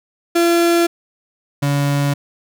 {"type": "tone pair in turn", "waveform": "35% pulse", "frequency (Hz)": [340.8, 142.3], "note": ["F4", "C#3"], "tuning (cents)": [-42, 46], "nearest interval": "octave + minor third", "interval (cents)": 1512, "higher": "first", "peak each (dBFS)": [-10, -13], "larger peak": "first", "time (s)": [[0.35, 0.87], [1.62, 2.14]], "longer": "neither", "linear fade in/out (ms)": 10, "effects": []}